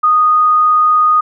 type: tone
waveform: sine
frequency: 1238 Hz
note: D#6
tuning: 9 cents flat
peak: -7 dBFS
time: 0.03-1.21 s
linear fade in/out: 10 ms
effects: none